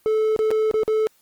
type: tone with dropouts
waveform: triangle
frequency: 435.4 Hz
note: A4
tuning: 18 cents flat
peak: -15 dBFS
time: 0.06-1.07 s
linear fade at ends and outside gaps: 0 ms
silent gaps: 0.363-0.391 / 0.506-0.513 / 0.712-0.741 / 0.833-0.879 s
effects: white hiss -60 dBFS RMS until 1.21 s + Opus 24 kbps